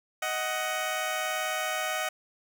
15% pulse tone pair together, 626 / 744.4 Hz, D#5 / F#5, +10 / +10 cents, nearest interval minor third, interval 300 cents, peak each -25 dBFS, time 0.22-2.09 s, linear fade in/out 5 ms, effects none

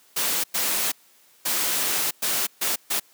white noise bursts at uneven times, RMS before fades -24 dBFS, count 6, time 0.16-0.44 / 0.54-0.92 / 1.45-2.11 / 2.22-2.47 / 2.61-2.76 / 2.9-3 s, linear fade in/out 10 ms, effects white hiss -57 dBFS RMS until 3.13 s + high-pass 200 Hz 12 dB/octave

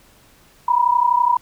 sine tone pair together, 955.8 / 987.8 Hz, A#5 / B5, +43 / 0 cents, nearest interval minor second, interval 57 cents, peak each -16 dBFS, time 0.68-1.37 s, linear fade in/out 5 ms, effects pink hiss -52 dBFS RMS until 1.41 s

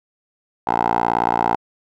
10% pulse tone with band-pass filter, 58.27 Hz, A#1, in tune, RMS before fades -19 dBFS, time 0.67-1.56 s, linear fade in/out 5 ms, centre 840 Hz, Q 3.2, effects none

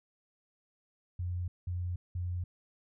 sine tone bursts, 88.9 Hz, F2, 31 cents sharp, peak -32 dBFS, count 3, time 1.19-2.44 s, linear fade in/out 5 ms, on 290 ms, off 190 ms, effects none

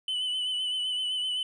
triangle tone with vibrato, 3004 Hz, F#7, 26 cents sharp, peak -26 dBFS, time 0.08-1.43 s, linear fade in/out 2 ms, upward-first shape sine, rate 7.8 Hz, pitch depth 34 cents each way, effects resampled to 22050 Hz

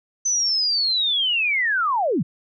sine linear sweep, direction down, 6130 to 119.9 Hz, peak -18 dBFS, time 0.25-2.23 s, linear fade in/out 10 ms, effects none

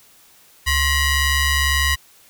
sawtooth ring-modulated tone, 990 Hz, B5, 4 cents sharp, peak -9 dBFS, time 0.66-1.96 s, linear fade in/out 20 ms, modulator 919 Hz, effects white hiss -51 dBFS RMS until 2.29 s

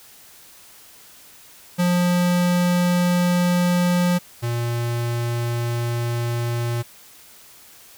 square tone pair in turn, 177.1 / 118.6 Hz, F3 / A#2, +24 / +30 cents, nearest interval perfect fifth, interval 694 cents, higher first, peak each -17 / -22 dBFS, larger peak first, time 1.78-4.19 / 4.42-6.83 s, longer neither, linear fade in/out 20 ms, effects white hiss -47 dBFS RMS until 7.97 s

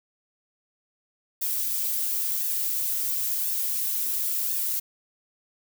violet noise with flanger, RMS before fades -27 dBFS, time 1.41-4.8 s, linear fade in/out 10 ms, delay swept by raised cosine 1.1 to 6.1 ms, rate 0.96 Hz, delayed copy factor +0.7, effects none

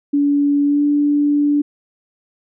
sine tone with pitch glide, 286.4 to 291.1 Hz, D4 to D4, -43 to -15 cents, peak -12 dBFS, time 0.13-1.62 s, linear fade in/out 10 ms, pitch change +28 cents, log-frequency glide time 0.64-0.83 s, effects none

